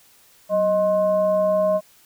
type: tone with frequency modulation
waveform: sine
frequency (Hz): 624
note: D#5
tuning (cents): +5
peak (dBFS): -16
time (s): 0.49-1.81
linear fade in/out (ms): 50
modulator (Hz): 437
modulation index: 0.45
effects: white hiss -54 dBFS RMS until 2.05 s